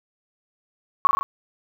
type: tone with echo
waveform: sine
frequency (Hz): 1108.7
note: C#6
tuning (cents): 0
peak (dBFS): -10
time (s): 1.05-1.07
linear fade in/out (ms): 0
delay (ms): 40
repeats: 4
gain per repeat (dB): -3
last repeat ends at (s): 1.23
effects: none